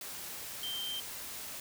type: tone in noise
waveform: sine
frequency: 3139 Hz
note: G7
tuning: 2 cents sharp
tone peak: -36 dBFS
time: 0.63-1 s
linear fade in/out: 2 ms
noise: white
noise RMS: -43 dBFS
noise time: 0.01-1.6 s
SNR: +4 dB
effects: none